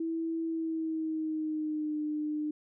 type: tone with pitch glide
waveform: sine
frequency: 327.5 to 302.1 Hz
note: E4 to D4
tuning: -11 to +49 cents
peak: -30 dBFS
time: 0-2.51 s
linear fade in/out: 5 ms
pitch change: -140 cents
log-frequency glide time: 0.45-1.99 s
effects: none